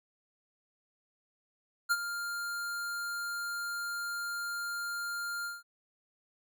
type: tone with ADSR envelope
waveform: square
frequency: 1400 Hz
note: F6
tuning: 4 cents sharp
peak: -24 dBFS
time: 1.89-5.63 s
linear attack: 25 ms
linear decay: 44 ms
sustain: -11 dB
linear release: 180 ms
effects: none